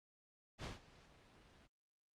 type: noise with ADSR envelope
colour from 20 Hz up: pink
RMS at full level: -45 dBFS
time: 0.58-1.68 s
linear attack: 59 ms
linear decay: 150 ms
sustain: -19 dB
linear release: 29 ms
effects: low-pass 5000 Hz 12 dB/octave + Opus 48 kbps